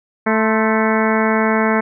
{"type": "harmonic tone with a mistuned harmonic", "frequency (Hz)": 220, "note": "A3", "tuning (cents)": 0, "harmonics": [1, 2, 3, 4, 5, 6, 7, 8, 9, 10], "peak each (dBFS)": [-17, -20, -22, -23, -24, -25, -25, -26, -27, -27], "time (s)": [0.26, 1.81], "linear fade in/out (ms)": 10, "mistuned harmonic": 5, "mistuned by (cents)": -60, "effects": []}